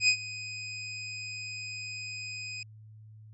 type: tone with ADSR envelope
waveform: 25% pulse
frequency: 2502 Hz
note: D#7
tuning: 9 cents sharp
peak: -15 dBFS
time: 0-2.63 s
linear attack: 82 ms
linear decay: 79 ms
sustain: -18 dB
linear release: 3 ms
effects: added 108 Hz sine -48 dBFS peak until 3.33 s + resampled to 22050 Hz